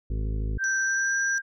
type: harmonic tone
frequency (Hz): 53.1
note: G#1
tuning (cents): +39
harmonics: 1 / 2 / 3 / 4 / 5 / 7 / 8 / 9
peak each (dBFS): -26 / -33 / -41 / -43 / -42 / -45 / -48 / -51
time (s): 0.1-0.58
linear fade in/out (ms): 5
type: tone with pitch glide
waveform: sine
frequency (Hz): 1568 to 1596.3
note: G6 to G6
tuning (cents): 0 to +31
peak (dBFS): -23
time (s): 0.58-1.42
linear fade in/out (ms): 50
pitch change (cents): +31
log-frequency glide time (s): 0.82-1.17
type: tone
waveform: sine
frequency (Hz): 5880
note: F#8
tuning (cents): -12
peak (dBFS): -31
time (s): 0.64-1.38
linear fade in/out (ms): 0
effects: none